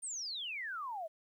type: exponential sweep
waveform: sine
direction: down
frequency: 9090 to 611 Hz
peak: -38 dBFS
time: 0.02-1.08 s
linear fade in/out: 20 ms
effects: 12-bit